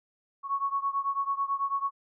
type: beating tone pair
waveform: sine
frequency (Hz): 1105 / 1114.1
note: C#6 / C#6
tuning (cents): -6 / +8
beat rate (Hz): 9.1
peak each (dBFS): -29 / -31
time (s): 0.43-1.91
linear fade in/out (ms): 50
effects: none